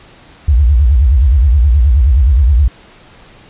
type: tone with vibrato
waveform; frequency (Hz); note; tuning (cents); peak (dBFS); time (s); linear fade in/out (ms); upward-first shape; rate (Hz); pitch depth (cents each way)
sine; 65.41; C2; 0; -5; 0.48-2.68; 5; sine; 9.5; 280
effects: pink hiss -41 dBFS RMS until 3.49 s + resampled to 8000 Hz